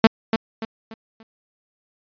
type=tone with echo; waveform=sawtooth; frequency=223 Hz; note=A3; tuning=23 cents sharp; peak=-4 dBFS; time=0.04-0.07 s; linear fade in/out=2 ms; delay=290 ms; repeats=4; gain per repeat=-9 dB; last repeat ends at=1.23 s; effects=resampled to 11025 Hz